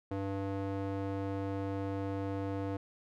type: tone with band-pass filter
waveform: square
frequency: 98 Hz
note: G2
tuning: in tune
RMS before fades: -36 dBFS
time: 0.11-2.77 s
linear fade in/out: 5 ms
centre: 430 Hz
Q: 0.87
effects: none